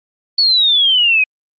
sine exponential sweep, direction down, 4495 to 2489 Hz, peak -9 dBFS, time 0.38-1.24 s, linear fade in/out 5 ms, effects Opus 48 kbps

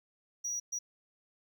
triangle tone bursts at uneven times, 5790 Hz, F#8, 38 cents flat, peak -32 dBFS, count 2, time 0.44-0.6 / 0.72-0.79 s, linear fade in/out 10 ms, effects 12-bit

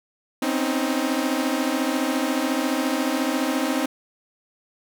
sawtooth tone cluster, 256.8 / 271.1 / 312.5 Hz, C4 / C#4 / D#4, -32 / -38 / +8 cents, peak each -22 dBFS, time 0.42-3.86 s, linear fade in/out 5 ms, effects none

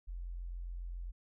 sine tone, 43.65 Hz, F1, in tune, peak -39 dBFS, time 0.07-1.12 s, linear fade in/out 20 ms, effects none

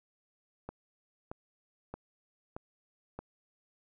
click train, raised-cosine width 1 ms, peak -26 dBFS, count 5, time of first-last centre 0.69-3.19 s, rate 1.6 Hz, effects none

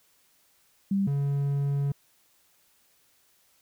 sine / triangle tone pair in turn, 196.7 / 140.95 Hz, G3 / C#3, +6 / +29 cents, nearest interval tritone, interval 577 cents, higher first, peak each -22 dBFS, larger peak neither, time 0.91-1.07 / 1.07-1.92 s, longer second, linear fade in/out 5 ms, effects white hiss -65 dBFS RMS until 3.61 s

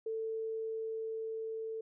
sine tone with level ramp, 444.9 Hz, A4, 19 cents sharp, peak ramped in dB -34 to -37 dBFS, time 0.06-1.81 s, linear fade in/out 5 ms, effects none

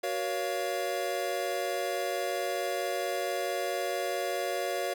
square tone cluster, 372.1 / 476.4 / 561 / 693 Hz, F#4 / A#4 / C#5 / F5, +10 / +38 / +21 / -14 cents, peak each -37 / -38 / -35 / -35 dBFS, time 0.03-4.94 s, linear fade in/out 10 ms, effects none

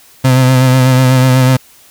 35% pulse tone with vibrato, 129.1 Hz, C3, 23 cents flat, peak -4 dBFS, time 0.24-1.57 s, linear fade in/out 10 ms, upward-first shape sine, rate 8.1 Hz, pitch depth 33 cents each way, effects white hiss -43 dBFS RMS until 1.9 s

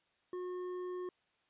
sine tone with hard clipping, 362.1 Hz, F#4, 37 cents flat, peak -40 dBFS, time 0.33-1.09 s, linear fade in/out 2 ms, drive 7 dB, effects white hiss -75 dBFS RMS until 1.49 s + resampled to 8000 Hz

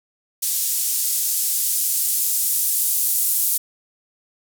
violet noise with band-pass filter sweep, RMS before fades -21 dBFS, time 0.42-3.58 s, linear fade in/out 10 ms, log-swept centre 6600 to 10000 Hz, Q 0.71, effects none

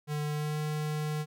square tone with pitch glide, 149.4 to 151.92 Hz, D3 to D#3, +30 to -41 cents, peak -31 dBFS, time 0.07-1.26 s, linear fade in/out 50 ms, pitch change +29 cents, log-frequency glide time 0.3-0.59 s, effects none

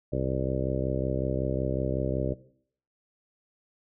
harmonic tone, 65.4 Hz, C2, in tune, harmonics 1 / 2 / 3 / 4 / 5 / 6 / 7 / 8 / 9, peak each -34 / -31 / -37 / -36 / -35 / -36 / -36 / -37 / -34 dBFS, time 0.12-2.34 s, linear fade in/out 10 ms, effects noise-tail reverb RT60 0.6 s tail -18 dB re dry

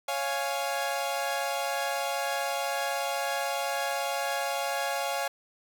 sawtooth chord, Db major, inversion none, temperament equal, 554.4 / 698.5 / 830.6 Hz, Db5 / F5 / Ab5, 0 / 0 / 0 cents, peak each -29 dBFS, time 0.08-5.28 s, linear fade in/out 5 ms, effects none

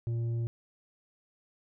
sine tone with tanh clipping, 116.54 Hz, A#2, in tune, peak -30 dBFS, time 0.07-0.47 s, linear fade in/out 0 ms, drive 6 dB, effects none

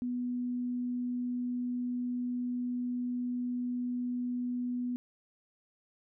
sine tone, 246.2 Hz, B3, 5 cents flat, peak -31 dBFS, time 0.02-4.96 s, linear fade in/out 0 ms, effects none

